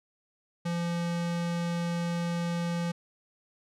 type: tone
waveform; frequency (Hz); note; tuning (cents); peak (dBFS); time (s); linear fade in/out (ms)
square; 171.4; F3; -32; -29; 0.65-2.92; 10
effects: low-pass 8000 Hz 12 dB/octave